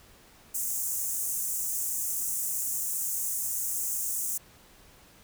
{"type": "high-pass noise", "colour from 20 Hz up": "pink", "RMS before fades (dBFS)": -31, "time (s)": [0.54, 4.38], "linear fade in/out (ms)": 10, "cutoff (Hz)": 6600, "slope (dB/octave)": 48, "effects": ["pink hiss -56 dBFS RMS until 5.23 s"]}